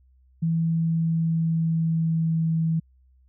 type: tone with pitch glide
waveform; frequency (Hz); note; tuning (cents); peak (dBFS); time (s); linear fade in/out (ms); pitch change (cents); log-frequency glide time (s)
sine; 164.3 to 162.23; E3 to E3; -5 to -27; -20; 0.42-2.8; 10; -22; 0.64-2.52
effects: added 64 Hz sine -55 dBFS peak until 3.28 s